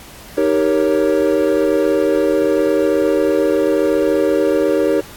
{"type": "chord", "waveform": "triangle", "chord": "Eb dominant seventh", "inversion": "none", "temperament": "equal", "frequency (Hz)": [311.1, 392, 466.2, 554.4], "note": ["Eb4", "G4", "Bb4", "Db5"], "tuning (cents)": [0, 0, 0, 0], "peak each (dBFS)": -16, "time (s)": [0.37, 5.01], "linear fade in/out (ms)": 10, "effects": ["pink hiss -38 dBFS RMS until 5.16 s", "AAC 64 kbps"]}